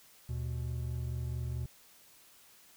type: tone pair together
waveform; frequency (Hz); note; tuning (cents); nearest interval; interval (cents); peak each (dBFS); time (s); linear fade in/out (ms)
triangle; 77.2 / 121.75; D#2 / B2; -13 / -24; minor sixth; 789; -35 / -34; 0.29-1.66; 5
effects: white hiss -60 dBFS RMS until 2.76 s